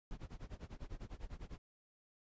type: noise with tremolo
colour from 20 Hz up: brown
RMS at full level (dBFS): -45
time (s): 0.11-1.58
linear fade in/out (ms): 0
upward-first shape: sine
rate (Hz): 10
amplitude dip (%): 95
effects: resampled to 16000 Hz